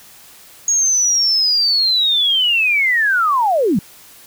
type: linear sweep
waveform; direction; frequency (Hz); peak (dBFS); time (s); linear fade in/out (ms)
sine; down; 6645 to 159.1; -12; 0.68-3.79; 2
effects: white hiss -43 dBFS RMS until 4.26 s